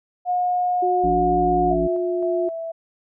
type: tone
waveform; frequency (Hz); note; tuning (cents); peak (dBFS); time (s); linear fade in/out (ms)
sine; 720; F#5; -47; -18; 0.25-1.76; 50
type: tone with pitch glide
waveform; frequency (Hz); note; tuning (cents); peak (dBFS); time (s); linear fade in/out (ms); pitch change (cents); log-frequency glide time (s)
sine; 364.2 to 355.1; F#4 to F4; -27 to +29; -21; 0.82-2.49; 10; -44; 0.99-2.29
type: harmonic tone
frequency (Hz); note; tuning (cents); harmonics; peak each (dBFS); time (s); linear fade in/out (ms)
57; A#1; -38; 1 / 3 / 5; -28 / -27 / -26; 1.03-1.88; 20
type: tone with tremolo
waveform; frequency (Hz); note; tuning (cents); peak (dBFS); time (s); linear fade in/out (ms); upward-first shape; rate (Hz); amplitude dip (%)
sine; 659.3; E5; 0; -22; 1.7-2.72; 10; square; 1.9; 40
effects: none